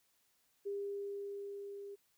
sine tone with level ramp, 401.6 Hz, G4, 42 cents sharp, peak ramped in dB -36 to -45 dBFS, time 0.65-1.96 s, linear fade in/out 20 ms, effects white hiss -75 dBFS RMS until 2.17 s

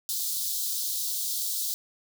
white high-pass noise, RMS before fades -30 dBFS, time 0.09-1.74 s, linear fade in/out 0 ms, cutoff 3600 Hz, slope 48 dB/octave, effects none

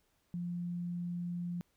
sine tone, 174.61 Hz, F3, in tune, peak -35 dBFS, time 0.34-1.61 s, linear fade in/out 0 ms, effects pink hiss -75 dBFS RMS until 1.76 s

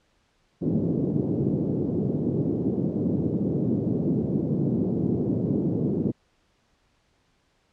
pink band-pass noise, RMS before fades -25 dBFS, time 0.61-6.12 s, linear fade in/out 20 ms, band 130 to 390 Hz, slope 24 dB/octave, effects pink hiss -67 dBFS RMS until 7.72 s + low-pass 6000 Hz 12 dB/octave

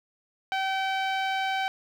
sawtooth tone with low-pass filter, 769 Hz, G5, 33 cents flat, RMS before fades -28 dBFS, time 0.52-1.68 s, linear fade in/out 0 ms, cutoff 3200 Hz, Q 1.3, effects 9-bit

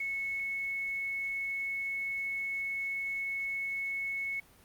sine tone with quantisation, 2200 Hz, C#7, 14 cents flat, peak -32 dBFS, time 0-4.4 s, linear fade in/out 5 ms, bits 10, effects pink hiss -60 dBFS RMS until 4.64 s + Opus 48 kbps

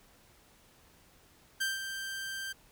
sawtooth tone with ADSR envelope, 1571 Hz, G6, 3 cents sharp, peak -25 dBFS, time 1.6-2.53 s, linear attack 15 ms, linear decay 170 ms, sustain -8 dB, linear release 13 ms, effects pink hiss -62 dBFS RMS until 2.71 s

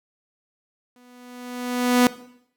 sawtooth tone with exponential growth, 246.9 Hz, B3, in tune, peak -8 dBFS, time 0.96-2.07 s, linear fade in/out 2 ms, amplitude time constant 240 ms, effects noise-tail reverb RT60 0.7 s tail -17 dB re dry

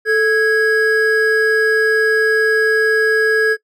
triangle tone pair together, 438.9 / 1655.2 Hz, A4 / G#6, -4 / -6 cents, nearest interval octave + major seventh, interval 2298 cents, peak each -12 dBFS, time 0.05-3.57 s, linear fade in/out 50 ms, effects noise-tail reverb RT60 0.1 s tail -20 dB re dry

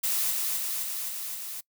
blue noise with echo, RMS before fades -27 dBFS, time 0.03-0.31 s, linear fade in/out 10 ms, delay 260 ms, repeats 5, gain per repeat -2 dB, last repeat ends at 1.61 s, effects noise-tail reverb RT60 0.1 s tail -23 dB re dry

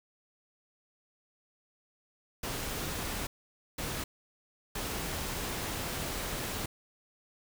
pink noise bursts at uneven times, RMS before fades -36 dBFS, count 3, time 2.43-3.27 / 3.78-4.04 / 4.75-6.66 s, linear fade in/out 5 ms, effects none

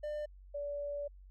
triangle / sine tone pair in turn, 598 / 576.4 Hz, D5 / D5, +31 / -33 cents, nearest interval minor second, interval 64 cents, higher first, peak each -34 / -36 dBFS, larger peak first, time 0.03-0.26 / 0.54-1.08 s, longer second, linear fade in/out 10 ms, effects added 47 Hz sine -52 dBFS peak until 1.3 s

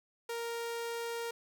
sawtooth tone, 466.2 Hz, A#4, in tune, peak -32 dBFS, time 0.29-1.31 s, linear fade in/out 5 ms, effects none

